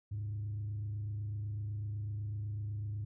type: tone with frequency modulation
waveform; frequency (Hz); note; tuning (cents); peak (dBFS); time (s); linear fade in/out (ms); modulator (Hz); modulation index
sine; 103.83; G#2; 0; -34; 0.11-3.05; 10; 28; 0.33
effects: tanh soft clip ceiling -33 dBFS